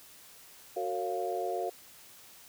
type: chord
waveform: sine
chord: Gb major seventh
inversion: none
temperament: equal with one note detuned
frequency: 370 / 457.9 / 554.4 / 698.5 Hz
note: Gb4 / Bb4 / Db5 / F5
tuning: 0 / -31 / 0 / 0 cents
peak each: -36 / -37 / -39 / -34 dBFS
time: 0.76-1.7 s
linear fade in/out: 10 ms
effects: white hiss -54 dBFS RMS until 2.48 s